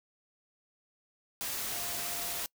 sine tone in noise, 697 Hz, F5, 4 cents flat, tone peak -47 dBFS, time 1.72-2.41 s, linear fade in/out 0 ms, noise white, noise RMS -36 dBFS, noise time 1.41-2.46 s, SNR -14 dB, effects noise-tail reverb RT60 0.1 s tail -25 dB re dry

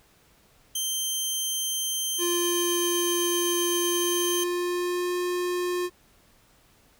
15% pulse tone, 3135 Hz, G7, 1 cent flat, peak -19 dBFS, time 0.75-4.44 s, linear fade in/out 5 ms
square tone with pitch glide, 349.2 to 356.7 Hz, F4 to F4, 0 to +37 cents, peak -26 dBFS, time 2.18-5.9 s, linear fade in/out 50 ms, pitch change +37 cents, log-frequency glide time 3.84-5.16 s
effects pink hiss -60 dBFS RMS until 6.99 s

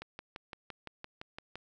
click train, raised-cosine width 0.3 ms, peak -26 dBFS, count 10, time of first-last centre 0.02-1.556 s, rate 5.86 Hz, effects none

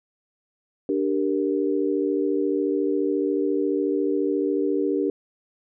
sine chord, G minor, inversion second, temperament equal, 293.7 / 392 / 466.2 Hz, D4 / G4 / Bb4, 0 / 0 / 0 cents, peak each -24 / -24 / -27 dBFS, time 0.89-5.1 s, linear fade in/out 2 ms, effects none

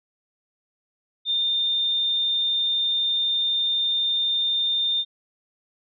sine tone, 3616 Hz, A7, 47 cents sharp, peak -20 dBFS, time 1.25-5.05 s, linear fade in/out 50 ms, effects none

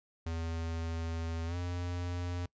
square tone with pitch glide, 82.41 to 88.32 Hz, E2 to F2, 0 to +20 cents, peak -35 dBFS, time 0.26-2.46 s, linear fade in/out 5 ms, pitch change +120 cents, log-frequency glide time 1.46-1.56 s, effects noise-tail reverb RT60 0.1 s tail -23 dB re dry + resampled to 16000 Hz

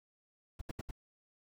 brown noise bursts, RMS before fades -40 dBFS, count 4, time 0.59-0.911 s, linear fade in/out 5 ms, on 24 ms, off 75 ms, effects none

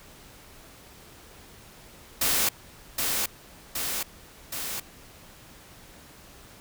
white noise with echo, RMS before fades -24 dBFS, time 2.21-2.49 s, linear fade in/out 5 ms, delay 770 ms, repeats 3, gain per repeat -3 dB, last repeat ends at 4.8 s, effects pink hiss -50 dBFS RMS until 6.6 s

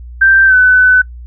sine tone with pitch glide, 1568 to 1505 Hz, G6 to F#6, 0 to +29 cents, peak -4 dBFS, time 0.21-1.02 s, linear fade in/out 10 ms, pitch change -71 cents, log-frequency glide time 0.46-0.55 s, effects noise-tail reverb RT60 0.1 s tail -25 dB re dry + added 60 Hz sine -27 dBFS peak until 1.26 s

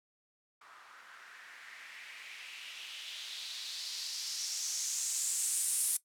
violet noise with low-pass filter sweep, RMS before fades -39 dBFS, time 0.61-5.97 s, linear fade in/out 5 ms, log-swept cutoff 1200 to 10000 Hz, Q 2.9, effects noise-tail reverb RT60 0.1 s tail -17 dB re dry

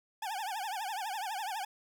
40% pulse tone with vibrato, 817 Hz, G#5, 29 cents flat, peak -34 dBFS, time 0.22-1.65 s, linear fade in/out 5 ms, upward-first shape triangle, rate 12 Hz, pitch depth 220 cents each way, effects none

